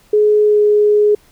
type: tone with pitch glide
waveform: sine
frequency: 421.6 to 418 Hz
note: G#4 to G#4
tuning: +26 to +11 cents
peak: -8 dBFS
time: 0.13-1.15 s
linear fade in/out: 5 ms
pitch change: -15 cents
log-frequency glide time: 0.44-0.59 s
effects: pink hiss -51 dBFS RMS until 1.31 s